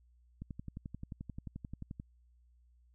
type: click train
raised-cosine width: 5 ms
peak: -30 dBFS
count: 19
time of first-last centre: 0.42-1.999 s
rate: 11.4 Hz
effects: added 60 Hz sine -63 dBFS peak until 2.94 s